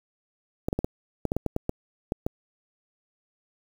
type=clicks; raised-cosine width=2 ms; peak=-12 dBFS; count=12; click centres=0.685 / 0.729 / 0.79 / 0.845 / 1.253 / 1.319 / 1.366 / 1.463 / 1.564 / 1.694 / 2.121 / 2.265 s; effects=7-bit